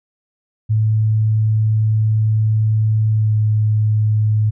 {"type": "tone with pitch glide", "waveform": "sine", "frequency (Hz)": [108.9, 107.46], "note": ["A2", "A2"], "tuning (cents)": [-17, -40], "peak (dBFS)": -12, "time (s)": [0.69, 4.51], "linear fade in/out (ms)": 20, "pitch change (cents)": -23, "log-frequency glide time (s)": [3.11, 3.35], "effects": []}